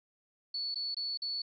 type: tone with dropouts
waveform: sine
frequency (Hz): 4435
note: C#8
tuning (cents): 0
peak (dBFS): -33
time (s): 0.54-1.42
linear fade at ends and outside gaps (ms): 5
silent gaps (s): 0.745-0.756 / 0.946-0.967 / 1.174-1.219
effects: none